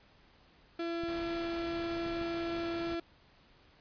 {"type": "tone", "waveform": "35% pulse", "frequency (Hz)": 337.2, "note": "E4", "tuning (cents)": 39, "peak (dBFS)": -32, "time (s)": [0.79, 3], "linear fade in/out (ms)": 5}
{"type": "clicks", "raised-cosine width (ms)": 5, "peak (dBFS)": -34, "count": 3, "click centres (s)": [1.036, 2.064, 2.214]}
{"type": "noise", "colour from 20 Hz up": "pink", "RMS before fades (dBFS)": -46, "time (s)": [1.08, 2.95], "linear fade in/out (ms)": 5}
{"effects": ["pink hiss -63 dBFS RMS until 3.8 s", "resampled to 11025 Hz"]}